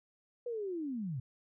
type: linear sweep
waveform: sine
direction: down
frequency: 493.9 to 116.54 Hz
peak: -35 dBFS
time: 0.46-1.2 s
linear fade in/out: 5 ms
effects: none